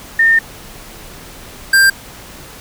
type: tone pair in turn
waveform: sine / square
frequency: 1818 / 1584.7 Hz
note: A#6 / G6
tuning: -44 / +18 cents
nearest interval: major second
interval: 238 cents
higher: first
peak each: -7 dBFS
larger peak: neither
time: 0.19-0.39 / 1.73-1.9 s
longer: first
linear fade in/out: 5 ms
effects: pink hiss -35 dBFS RMS until 2.6 s